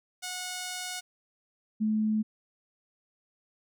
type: tone pair in turn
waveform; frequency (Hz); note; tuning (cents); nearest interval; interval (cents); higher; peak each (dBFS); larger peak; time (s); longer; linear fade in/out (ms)
5% pulse / sine; 730 / 215.9; F#5 / A3; -24 / -33; octave + major sixth; 2109; first; -23 / -24; first; 0.22-1.01 / 1.8-2.23; first; 20
effects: none